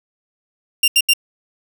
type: tone bursts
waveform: sawtooth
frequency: 2786 Hz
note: F7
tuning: 5 cents flat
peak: -7 dBFS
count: 3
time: 0.83-1.136 s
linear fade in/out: 5 ms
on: 50 ms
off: 78 ms
effects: none